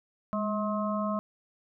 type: harmonic tone with a mistuned harmonic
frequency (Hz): 213.1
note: G#3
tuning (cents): +45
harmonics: 1 / 3 / 5 / 6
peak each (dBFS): -30 / -33 / -34 / -38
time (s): 0.33-1.19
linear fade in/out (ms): 0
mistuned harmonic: 1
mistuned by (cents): -57
effects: none